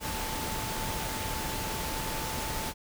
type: tone in noise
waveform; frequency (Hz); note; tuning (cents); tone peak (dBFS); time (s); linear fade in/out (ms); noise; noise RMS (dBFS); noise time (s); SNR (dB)
sine; 880; A5; 0; -39; 0-2.74; 50; pink; -34; 0-2.74; -8
effects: none